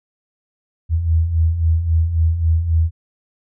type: beating tone pair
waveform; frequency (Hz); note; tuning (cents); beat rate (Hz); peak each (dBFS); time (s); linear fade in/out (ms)
sine; 79 / 82.7; D#2 / E2; +27 / +6; 3.7; -21 / -14; 0.89-2.91; 50
effects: none